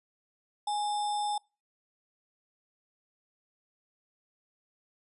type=tone with sample-and-hold; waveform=sine; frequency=830.6 Hz; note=G#5; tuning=in tune; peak=-28 dBFS; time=0.67-1.38 s; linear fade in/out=5 ms; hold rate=4410 Hz; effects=noise-tail reverb RT60 0.3 s tail -26 dB re dry + resampled to 24000 Hz